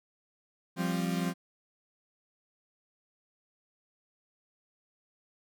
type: chord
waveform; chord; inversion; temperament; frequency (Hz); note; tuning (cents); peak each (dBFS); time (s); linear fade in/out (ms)
40% pulse; F suspended second; none; equal; 174.61 / 196 / 261.6; F3 / G3 / C4; 0 / 0 / 0; -30 / -34 / -35; 0.76-1.34; 50
effects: none